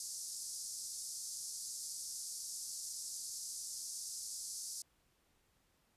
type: band-pass noise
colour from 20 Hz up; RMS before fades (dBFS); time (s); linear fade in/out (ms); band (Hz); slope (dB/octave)
pink; -45; 0-4.82; 2; 4900 to 11000; 48
effects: pink hiss -75 dBFS RMS until 5.96 s + resampled to 32000 Hz